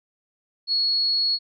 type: tone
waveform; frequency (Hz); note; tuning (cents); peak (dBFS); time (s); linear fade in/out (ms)
sine; 4346; C#8; -35; -19; 0.67-1.39; 50
effects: none